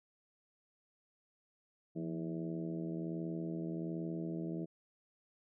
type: harmonic tone with a mistuned harmonic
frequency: 81.3 Hz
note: E2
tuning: 23 cents flat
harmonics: 2 / 3 / 4 / 5 / 6 / 7 / 8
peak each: -40 / -48 / -41 / -48 / -54 / -55 / -52 dBFS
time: 1.95-4.66 s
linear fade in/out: 20 ms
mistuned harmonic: 2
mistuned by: +73 cents
effects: none